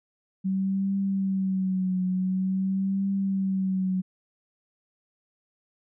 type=tone with vibrato; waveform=sine; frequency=190 Hz; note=F#3; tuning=46 cents sharp; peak=-23 dBFS; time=0.44-4.02 s; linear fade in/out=20 ms; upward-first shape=triangle; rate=0.47 Hz; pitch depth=59 cents each way; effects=none